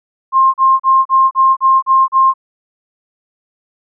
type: tone bursts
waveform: sine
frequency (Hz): 1061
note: C6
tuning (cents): +24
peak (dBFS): -6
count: 8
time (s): 0.32-2.339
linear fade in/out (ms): 50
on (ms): 220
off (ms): 37
effects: none